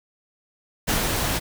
pink noise with ADSR envelope, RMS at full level -21 dBFS, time 0.87-1.4 s, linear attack 24 ms, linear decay 120 ms, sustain -3 dB, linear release 30 ms, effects none

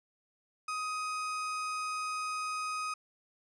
35% pulse tone, 1254 Hz, D#6, 13 cents sharp, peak -32 dBFS, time 0.68-2.94 s, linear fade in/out 5 ms, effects resampled to 22050 Hz

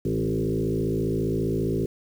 sine tone with frequency modulation, 261.6 Hz, C4, in tune, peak -22 dBFS, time 0.05-1.86 s, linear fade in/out 5 ms, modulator 54.9 Hz, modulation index 3.2, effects 8-bit

